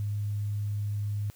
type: tone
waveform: sine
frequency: 103.3 Hz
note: G#2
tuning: 9 cents flat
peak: -28 dBFS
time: 0-1.3 s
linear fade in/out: 0 ms
effects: white hiss -58 dBFS RMS until 1.35 s